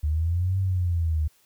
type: linear two-way sweep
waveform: sine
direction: up then down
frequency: 73.42 to 96.6 to 75.1 Hz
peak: -21 dBFS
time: 0.03-1.28 s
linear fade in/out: 10 ms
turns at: 0.59 s
effects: white hiss -62 dBFS RMS until 1.45 s